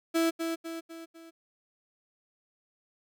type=tone with echo; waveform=35% pulse; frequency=329.6 Hz; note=E4; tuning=in tune; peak=-22 dBFS; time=0.14-0.31 s; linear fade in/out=20 ms; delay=250 ms; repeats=4; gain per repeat=-6 dB; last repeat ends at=1.31 s; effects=none